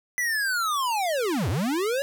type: linear two-way sweep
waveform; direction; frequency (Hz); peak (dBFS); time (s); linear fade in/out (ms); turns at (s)
square; down then up; 2000 to 78 to 571; -24; 0.18-2.02; 0; 1.49
effects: none